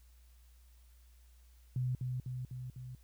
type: tone with echo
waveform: sine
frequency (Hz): 126.5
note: B2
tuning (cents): +42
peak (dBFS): -31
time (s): 1.76-1.95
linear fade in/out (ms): 2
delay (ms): 250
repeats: 4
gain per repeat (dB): -3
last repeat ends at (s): 2.95
effects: added 60 Hz sine -58 dBFS peak until 3.03 s + white hiss -71 dBFS RMS until 3.03 s